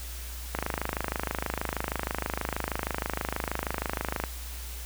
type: click train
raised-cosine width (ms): 0.5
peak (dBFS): -13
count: 98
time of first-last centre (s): 0.55-4.238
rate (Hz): 26.3
effects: added 60 Hz sine -37 dBFS peak until 4.85 s + white hiss -43 dBFS RMS until 4.85 s